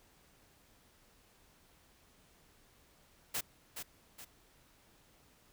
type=noise with echo; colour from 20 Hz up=white; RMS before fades=-36 dBFS; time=3.34-3.41 s; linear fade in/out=10 ms; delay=420 ms; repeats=2; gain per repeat=-7 dB; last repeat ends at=4.25 s; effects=pink hiss -66 dBFS RMS until 5.52 s